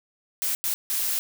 blue noise bursts at uneven times, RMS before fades -26 dBFS, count 3, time 0.42-0.55 / 0.64-0.74 / 0.9-1.19 s, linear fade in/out 0 ms, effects none

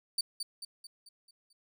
30% pulse tone with echo, 4594 Hz, D8, 39 cents flat, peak -25 dBFS, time 0.18-0.21 s, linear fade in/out 5 ms, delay 220 ms, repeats 6, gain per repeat -6 dB, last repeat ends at 1.53 s, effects none

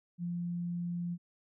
sine tone, 173.7 Hz, F3, 9 cents flat, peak -33 dBFS, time 0.18-1.18 s, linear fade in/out 50 ms, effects none

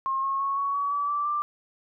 sine tone with pitch steps, 1072 / 1087 / 1102.1 / 1117.5 / 1133.1 / 1148.9 / 1165 / 1181.2 Hz, C6 / C#6 / C#6 / C#6 / C#6 / D6 / D6 / D6, +42 / -34 / -10 / +14 / +38 / -38 / -14 / +10 cents, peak -24 dBFS, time 0.06-1.42 s, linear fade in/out 0 ms, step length 170 ms, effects none

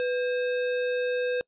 sine tone with sample-and-hold, 496.1 Hz, B4, 8 cents sharp, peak -24 dBFS, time 0-1.41 s, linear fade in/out 0 ms, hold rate 2100 Hz, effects noise-tail reverb RT60 0.1 s tail -26 dB re dry + resampled to 8000 Hz

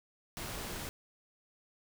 pink noise, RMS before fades -41 dBFS, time 0.37-0.89 s, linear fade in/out 0 ms, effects none

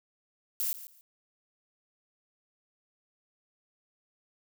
violet noise with echo, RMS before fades -31 dBFS, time 0.6-0.73 s, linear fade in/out 0 ms, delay 140 ms, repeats 2, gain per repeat -14 dB, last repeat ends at 1.01 s, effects none

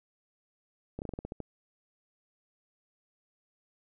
slowing click train, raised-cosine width 2 ms, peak -24 dBFS, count 9, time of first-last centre 0.99-1.403 s, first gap 29 ms, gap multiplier 1.16, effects none

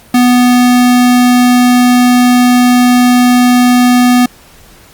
square tone, 246.9 Hz, B3, in tune, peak -5 dBFS, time 0.14-4.26 s, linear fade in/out 5 ms, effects pink hiss -40 dBFS RMS until 4.93 s + Opus 48 kbps

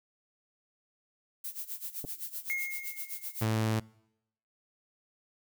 violet noise with tremolo, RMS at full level -37 dBFS, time 1.44-3.46 s, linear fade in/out 5 ms, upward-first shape sine, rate 7.8 Hz, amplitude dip 85%
clicks, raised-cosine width 2 ms, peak -28 dBFS, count 2, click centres 2.042 / 2.049 s
triangle tone with exponential decay, 2147 Hz, C7, 44 cents sharp, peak -27 dBFS, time 2.5-3.56 s, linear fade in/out 0 ms, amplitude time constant 230 ms
sawtooth tone, 110.2 Hz, A2, 3 cents sharp, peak -23 dBFS, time 3.41-3.8 s, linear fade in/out 10 ms
effects noise-tail reverb RT60 0.8 s tail -24 dB re dry

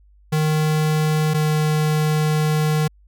square tone pair in turn, 154.5 / 153.52 Hz, D#3 / D#3, -12 / -23 cents, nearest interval unison, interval 11 cents, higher first, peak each -17 dBFS, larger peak neither, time 0.32-1.34 / 1.34-2.88 s, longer second, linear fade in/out 10 ms, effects added 50 Hz sine -49 dBFS peak until 3.07 s

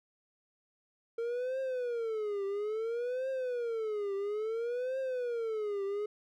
triangle tone with vibrato, 457.3 Hz, A#4, 33 cents flat, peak -30 dBFS, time 1.18-6.06 s, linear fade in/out 5 ms, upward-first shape triangle, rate 0.59 Hz, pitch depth 270 cents each way, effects none

